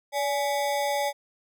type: ring-modulated tone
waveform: square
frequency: 705 Hz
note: F5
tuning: 16 cents sharp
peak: -22 dBFS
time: 0.12-1.13 s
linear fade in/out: 50 ms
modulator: 131 Hz
effects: none

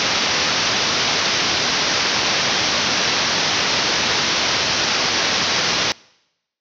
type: low-pass noise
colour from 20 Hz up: white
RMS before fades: -19 dBFS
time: 0-5.92 s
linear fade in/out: 0 ms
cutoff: 6000 Hz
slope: 96 dB/octave
effects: noise-tail reverb RT60 0.9 s tail -25 dB re dry + high-pass 100 Hz 12 dB/octave

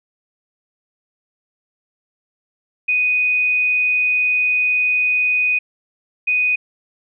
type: tone bursts at uneven times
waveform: sine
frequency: 2489 Hz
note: D#7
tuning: in tune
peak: -14 dBFS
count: 2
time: 2.88-5.59 / 6.27-6.56 s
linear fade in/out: 10 ms
effects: none

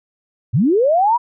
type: linear sweep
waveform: sine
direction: up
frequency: 93.7 to 987.8 Hz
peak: -11 dBFS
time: 0.53-1.18 s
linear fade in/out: 20 ms
effects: none

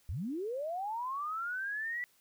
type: linear sweep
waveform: sine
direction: up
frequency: 61.8 to 1975.5 Hz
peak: -34 dBFS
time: 0.09-2.04 s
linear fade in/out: 0 ms
effects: white hiss -68 dBFS RMS until 2.2 s

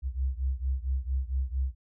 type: beating tone pair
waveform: sine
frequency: 64 / 68.4 Hz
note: C2 / C#2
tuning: -38 / -23 cents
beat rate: 4.4 Hz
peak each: -29 / -31 dBFS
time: 0.02-1.75 s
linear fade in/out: 50 ms
effects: none

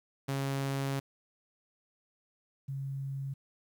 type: tone pair in turn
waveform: sawtooth / sine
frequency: 137.1 / 136.62 Hz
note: C#3 / C#3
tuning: -19 / -25 cents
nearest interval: unison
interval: 6 cents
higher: first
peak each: -27 / -34 dBFS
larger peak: first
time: 0.28-1 / 2.68-3.34 s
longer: first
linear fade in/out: 10 ms
effects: 11-bit

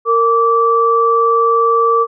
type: tone pair together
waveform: sine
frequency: 460.7 / 1160.9 Hz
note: A#4 / D6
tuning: -20 / -20 cents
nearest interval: octave + major third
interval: 1600 cents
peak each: -13 / -11 dBFS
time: 0.05-2.07 s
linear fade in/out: 50 ms
effects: none

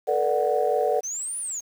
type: chord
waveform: sine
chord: B minor seventh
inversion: third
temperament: equal with one note detuned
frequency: 440 / 484.6 / 587.3 / 740 Hz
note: A4 / B4 / D5 / F#5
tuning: 0 / -33 / 0 / 0 cents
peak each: -25 dBFS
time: 0.07-1.01 s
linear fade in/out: 20 ms
type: exponential two-way sweep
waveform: sine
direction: up then down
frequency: 5900 to 9956 to 6320 Hz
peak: -28 dBFS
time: 1.03-1.61 s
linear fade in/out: 20 ms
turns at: 1.38 s
effects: tanh soft clip ceiling -10 dBFS + 8-bit

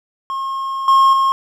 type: tone with level steps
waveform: triangle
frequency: 1077 Hz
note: C6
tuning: 50 cents sharp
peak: -18 / -6 / -10 dBFS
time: 0.3-1.32 s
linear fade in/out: 0 ms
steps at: 0.88 / 1.13 s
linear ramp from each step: 2 ms
effects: none

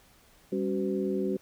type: tone cluster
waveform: sine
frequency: 198.2 / 276.9 / 374.8 / 506 Hz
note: G3 / C#4 / F#4 / B4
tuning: +19 / -2 / +22 / +42 cents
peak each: -31 / -34 / -30 / -37 dBFS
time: 0.52-1.37 s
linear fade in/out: 5 ms
effects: pink hiss -60 dBFS RMS until 1.41 s

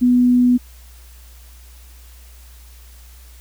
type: tone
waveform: sine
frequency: 246.9 Hz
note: B3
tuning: in tune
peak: -10 dBFS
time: 0.01-0.58 s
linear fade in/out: 20 ms
effects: added 60 Hz sine -40 dBFS peak until 3.4 s + white hiss -49 dBFS RMS until 3.4 s

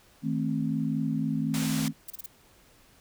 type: chord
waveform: sine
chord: A diminished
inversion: second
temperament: just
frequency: 158.4 / 220 / 264 Hz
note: Eb3 / A3 / C4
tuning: +31 / 0 / +16 cents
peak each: -30 dBFS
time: 0.22-1.93 s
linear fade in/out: 50 ms
type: low-pass noise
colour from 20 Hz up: white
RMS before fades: -36 dBFS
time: 1.54-1.88 s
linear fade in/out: 0 ms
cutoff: 9100 Hz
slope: 12 dB/octave
type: noise bursts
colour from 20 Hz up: violet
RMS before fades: -38 dBFS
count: 4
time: 2.08-2.262 s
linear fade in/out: 5 ms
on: 23 ms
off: 30 ms
effects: pink hiss -59 dBFS RMS until 3 s

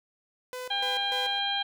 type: tone with tremolo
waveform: sawtooth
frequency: 503 Hz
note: B4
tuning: 32 cents sharp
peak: -31 dBFS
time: 0.53-1.39 s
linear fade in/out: 0 ms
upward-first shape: square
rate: 3.4 Hz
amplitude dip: 80%
type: harmonic tone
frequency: 801 Hz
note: G5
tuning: 37 cents sharp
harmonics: 1 / 2 / 3 / 4 / 5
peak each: -32 / -35 / -39 / -29 / -36 dBFS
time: 0.7-1.63 s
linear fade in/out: 10 ms
effects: none

